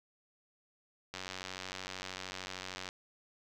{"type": "click train", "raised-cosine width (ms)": 0.2, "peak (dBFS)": -23, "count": 164, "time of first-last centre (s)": [1.14, 2.889], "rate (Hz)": 93.2, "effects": []}